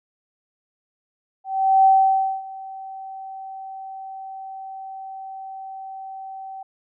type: tone with ADSR envelope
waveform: sine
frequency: 770 Hz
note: G5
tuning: 31 cents flat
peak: -10 dBFS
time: 1.44-6.63 s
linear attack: 410 ms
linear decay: 570 ms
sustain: -22 dB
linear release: 5 ms
effects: none